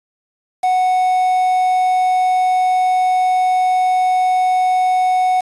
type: tone with quantisation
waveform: triangle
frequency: 739 Hz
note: F#5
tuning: 2 cents flat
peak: -10 dBFS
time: 0.63-5.41 s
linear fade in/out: 10 ms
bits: 5
effects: resampled to 24000 Hz